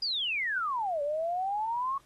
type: exponential two-way sweep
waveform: sine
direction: down then up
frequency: 4978 to 566 to 1117 Hz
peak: -28 dBFS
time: 0.02-1.98 s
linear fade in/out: 5 ms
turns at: 1.02 s
effects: pink hiss -64 dBFS RMS until 2.05 s + AAC 32 kbps

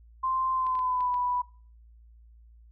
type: tone with pitch glide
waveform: sine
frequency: 1044 to 987.1 Hz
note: C6 to B5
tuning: -4 to -1 cents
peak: -25 dBFS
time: 0.23-1.42 s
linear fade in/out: 10 ms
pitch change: -97 cents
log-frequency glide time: 0.52-1.13 s
type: clicks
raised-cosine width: 0.3 ms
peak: -32 dBFS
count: 5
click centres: 0.667 / 0.753 / 0.791 / 1.007 / 1.142 s
effects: noise-tail reverb RT60 0.4 s tail -20 dB re dry + added 57 Hz sine -51 dBFS peak until 2.71 s

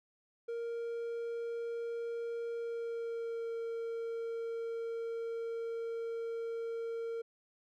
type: tone with pitch glide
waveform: triangle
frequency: 466.2 to 459.8 Hz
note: A#4 to A#4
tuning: 0 to -24 cents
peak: -34 dBFS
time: 0.48-7.22 s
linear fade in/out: 10 ms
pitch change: -24 cents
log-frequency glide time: 2.55-3.53 s
effects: none

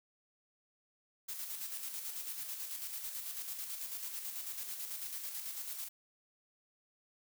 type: noise with tremolo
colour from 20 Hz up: blue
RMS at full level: -41 dBFS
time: 1.28-5.89 s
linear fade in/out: 10 ms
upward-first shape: square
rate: 9.1 Hz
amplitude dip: 40%
effects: none

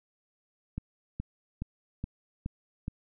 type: click train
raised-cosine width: 5 ms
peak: -21 dBFS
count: 6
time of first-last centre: 0.78-2.881 s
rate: 2.38 Hz
effects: none

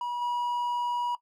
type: tone with level steps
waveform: triangle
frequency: 967 Hz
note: B5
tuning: 37 cents flat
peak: -28 / -25 dBFS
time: 0.01-1.15 s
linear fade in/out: 2 ms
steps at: 0.21 s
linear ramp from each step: 10 ms
effects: noise-tail reverb RT60 0.1 s tail -17 dB re dry

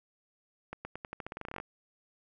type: accelerating click train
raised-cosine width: 0.5 ms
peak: -24 dBFS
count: 17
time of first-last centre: 0.73-1.601 s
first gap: 120 ms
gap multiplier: 0.88
effects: none

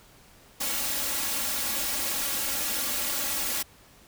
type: noise with comb filter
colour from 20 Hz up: white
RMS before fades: -29 dBFS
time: 0.6-3.63 s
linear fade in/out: 10 ms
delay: 3.6 ms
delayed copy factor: +0.95
effects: pink hiss -55 dBFS RMS until 4.07 s

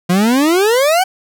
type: exponential sweep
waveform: 40% pulse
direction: up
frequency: 171.4 to 776 Hz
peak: -9 dBFS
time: 0.09-1.04 s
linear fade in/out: 10 ms
effects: none

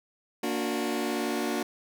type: chord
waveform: sawtooth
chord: Bb augmented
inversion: none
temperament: just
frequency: 233.1 / 291.4 / 364.2 Hz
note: Bb3 / D4 / F#4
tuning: 0 / -13 / -27 cents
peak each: -28 dBFS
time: 0.43-1.63 s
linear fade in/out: 5 ms
effects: none

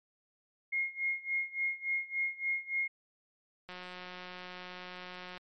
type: tone with tremolo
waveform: sine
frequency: 2146 Hz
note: C7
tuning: 43 cents sharp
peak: -28 dBFS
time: 0.72-2.88 s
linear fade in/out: 10 ms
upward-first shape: sine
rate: 3.5 Hz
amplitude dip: 90%
type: click train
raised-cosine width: 0.3 ms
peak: -29 dBFS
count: 306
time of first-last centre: 3.69-5.375 s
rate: 181 Hz
effects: MP3 48 kbps

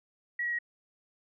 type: tone with pitch steps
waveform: sine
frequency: 1922 / 1909.8 / 1897.7 Hz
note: B6 / A#6 / A#6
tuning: -48 / +41 / +30 cents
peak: -29 dBFS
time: 0.39-0.588 s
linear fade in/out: 5 ms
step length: 66 ms
effects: none

